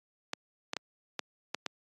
clicks, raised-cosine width 0.2 ms, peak -15 dBFS, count 6, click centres 0.334 / 0.734 / 0.767 / 1.193 / 1.546 / 1.663 s, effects high-pass 200 Hz 12 dB/octave + AAC 32 kbps

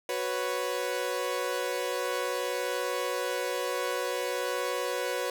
sawtooth chord, F# suspended fourth, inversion none, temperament equal, 370 / 493.9 / 554.4 Hz, F#4 / B4 / C#5, 0 / 0 / 0 cents, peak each -32 / -28 / -30 dBFS, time 0.09-5.3 s, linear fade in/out 2 ms, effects none

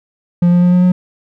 triangle tone with pitch steps, 174.61 / 176.23 / 177.87 / 179.52 / 181.19 Hz, F3 / F3 / F3 / F3 / F#3, 0 / +16 / +32 / +48 / -36 cents, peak -5 dBFS, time 0.42-0.92 s, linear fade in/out 5 ms, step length 100 ms, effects none

